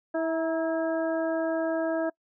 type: harmonic tone with a mistuned harmonic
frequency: 325.3 Hz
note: E4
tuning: 23 cents flat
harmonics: 1 / 2 / 3 / 4 / 5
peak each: -29 / -27 / -39 / -41 / -38 dBFS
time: 0.14-2.1 s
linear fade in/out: 10 ms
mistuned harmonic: 3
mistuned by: -47 cents
effects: noise-tail reverb RT60 0.1 s tail -25 dB re dry